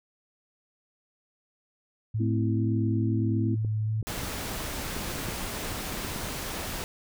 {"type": "tone with vibrato", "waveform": "sine", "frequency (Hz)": 108.7, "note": "A2", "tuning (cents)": -21, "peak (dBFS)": -25, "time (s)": [2.14, 4.02], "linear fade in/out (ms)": 10, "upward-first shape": "square", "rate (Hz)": 2.3, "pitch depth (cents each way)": 11}
{"type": "chord", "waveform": "sine", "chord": "A minor", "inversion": "none", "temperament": "equal", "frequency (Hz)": [220, 261.6, 329.6], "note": ["A3", "C4", "E4"], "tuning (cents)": [0, 0, 0], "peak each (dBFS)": -31, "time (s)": [2.19, 3.56], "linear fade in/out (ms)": 20}
{"type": "clicks", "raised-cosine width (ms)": 3, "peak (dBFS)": -25, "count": 12, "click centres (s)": [3.648, 4.027, 4.178, 4.234, 4.965, 5.157, 5.192, 5.286, 5.719, 5.922, 6.048, 6.162]}
{"type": "noise", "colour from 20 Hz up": "pink", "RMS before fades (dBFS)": -34, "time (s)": [4.07, 6.84], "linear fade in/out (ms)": 0}
{"effects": []}